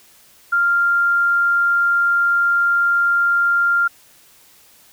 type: tone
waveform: sine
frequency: 1394 Hz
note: F6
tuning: 4 cents flat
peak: -13 dBFS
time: 0.52-3.88 s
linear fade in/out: 10 ms
effects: white hiss -50 dBFS RMS until 4.92 s